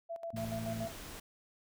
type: tone with tremolo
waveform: sine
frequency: 670 Hz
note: E5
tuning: 28 cents sharp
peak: -37 dBFS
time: 0.09-0.93 s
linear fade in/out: 20 ms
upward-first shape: square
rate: 7 Hz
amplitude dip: 75%
type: harmonic tone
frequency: 55.9 Hz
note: A1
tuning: 28 cents sharp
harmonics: 2 / 3 / 4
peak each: -41 / -48 / -40 dBFS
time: 0.33-0.86 s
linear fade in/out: 10 ms
type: noise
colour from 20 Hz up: pink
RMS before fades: -47 dBFS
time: 0.36-1.2 s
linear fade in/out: 5 ms
effects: none